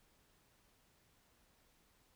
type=silence; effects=pink hiss -72 dBFS RMS until 2.15 s